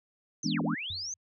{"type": "linear two-way sweep", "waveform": "sine", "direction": "down then up", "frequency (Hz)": [6420, 141.6, 6420], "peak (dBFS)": -34, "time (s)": [0.43, 1.14], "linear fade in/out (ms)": 2, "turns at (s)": 0.62}
{"type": "chord", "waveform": "sine", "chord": "E dominant seventh", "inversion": "none", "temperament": "equal with one note detuned", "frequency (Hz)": [164.81, 209.3, 246.9, 293.7], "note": ["E3", "G#3", "B3", "D4"], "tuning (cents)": [0, 14, 0, 0], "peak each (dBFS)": -33, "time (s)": [0.44, 0.75], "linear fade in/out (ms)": 10}
{"type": "tone with exponential decay", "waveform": "sine", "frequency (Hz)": 92.1, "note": "F#2", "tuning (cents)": -7, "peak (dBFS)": -38, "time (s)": [0.9, 1.17], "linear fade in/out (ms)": 5, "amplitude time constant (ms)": 58}
{"effects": []}